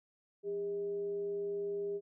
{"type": "tone with frequency modulation", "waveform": "sine", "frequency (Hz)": 404, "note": "G#4", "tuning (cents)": -48, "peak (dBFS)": -34, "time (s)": [0.43, 2.01], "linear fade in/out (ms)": 50, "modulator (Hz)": 229, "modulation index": 0.21, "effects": []}